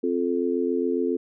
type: chord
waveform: sine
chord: F major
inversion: second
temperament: just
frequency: 261.9 / 349.2 / 436.5 Hz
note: C4 / F4 / A4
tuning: +2 / 0 / -14 cents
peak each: -26 dBFS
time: 0.03-1.17 s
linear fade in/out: 10 ms
effects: none